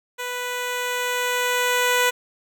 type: tone with level ramp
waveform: 10% pulse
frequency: 493.9 Hz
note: B4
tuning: in tune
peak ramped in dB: -19 to -8 dBFS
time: 0.18-2.11 s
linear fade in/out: 20 ms
effects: none